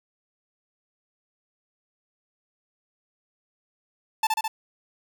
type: tone with echo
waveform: 45% pulse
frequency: 880 Hz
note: A5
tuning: in tune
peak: -19 dBFS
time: 4.23-4.27 s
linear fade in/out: 5 ms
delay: 70 ms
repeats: 3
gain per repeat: -2 dB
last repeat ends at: 4.48 s
effects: none